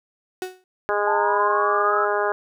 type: tone with exponential decay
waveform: 35% pulse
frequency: 370 Hz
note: F#4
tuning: in tune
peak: -22 dBFS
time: 0.42-0.64 s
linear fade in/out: 1 ms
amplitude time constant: 46 ms
type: harmonic tone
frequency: 206 Hz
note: G#3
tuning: 14 cents flat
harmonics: 2 / 3 / 4 / 5 / 6 / 7 / 8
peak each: -24 / -26 / -27 / -28 / -29 / -29 / -30 dBFS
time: 0.89-2.32 s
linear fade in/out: 0 ms
type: linear sweep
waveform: sine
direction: up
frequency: 857 to 1318.5 Hz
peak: -21 dBFS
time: 1.07-2.05 s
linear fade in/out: 5 ms
effects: none